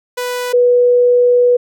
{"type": "tone pair in turn", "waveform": ["sawtooth", "sine"], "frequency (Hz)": [494.1, 489.6], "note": ["B4", "B4"], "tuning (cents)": [1, -15], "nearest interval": "unison", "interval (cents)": 16, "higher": "first", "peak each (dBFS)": [-14, -7], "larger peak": "second", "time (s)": [[0.17, 0.53], [0.53, 1.57]], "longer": "second", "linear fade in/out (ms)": 10, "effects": []}